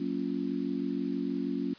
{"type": "chord", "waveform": "sine", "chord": "Gb major seventh", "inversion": "none", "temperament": "just", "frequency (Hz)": [185, 231.2, 277.5, 346.9], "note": ["Gb3", "Bb3", "Db4", "F4"], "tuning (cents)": [0, -14, 2, -12], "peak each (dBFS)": [-37, -35, -32, -38], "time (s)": [0, 1.74], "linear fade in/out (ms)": 5, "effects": ["white hiss -53 dBFS RMS until 1.78 s", "resampled to 11025 Hz"]}